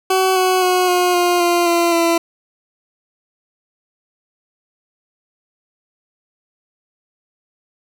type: tone with pitch steps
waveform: 20% pulse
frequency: 376.9 / 370.9 / 364.9 / 359 / 353.3 / 347.6 / 342 / 336.6 Hz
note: F#4 / F#4 / F#4 / F4 / F4 / F4 / F4 / E4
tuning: +32 / +4 / -24 / +48 / +20 / -8 / -36 / +36 cents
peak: -8 dBFS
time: 0.1-2.18 s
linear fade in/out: 5 ms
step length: 260 ms
effects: none